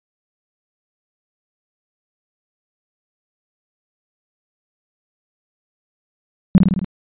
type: tone with echo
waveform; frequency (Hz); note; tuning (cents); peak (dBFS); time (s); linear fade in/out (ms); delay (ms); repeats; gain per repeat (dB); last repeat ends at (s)
sine; 186.8; F#3; +17; -4; 6.55-6.58; 0; 53; 5; -3; 6.845
effects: tanh soft clip ceiling 0 dBFS + resampled to 8000 Hz